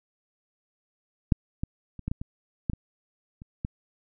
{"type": "clicks", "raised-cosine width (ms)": 5, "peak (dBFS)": [-6, -16, -27, -17, -16, -22, -13, -21, -30, -17], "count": 10, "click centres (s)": [1.322, 1.635, 1.993, 2.08, 2.115, 2.215, 2.698, 2.734, 3.419, 3.649], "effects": []}